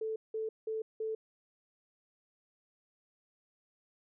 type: tone bursts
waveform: sine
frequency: 440 Hz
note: A4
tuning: in tune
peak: -33 dBFS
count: 4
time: 0.01-1.15 s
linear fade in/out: 5 ms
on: 150 ms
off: 180 ms
effects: none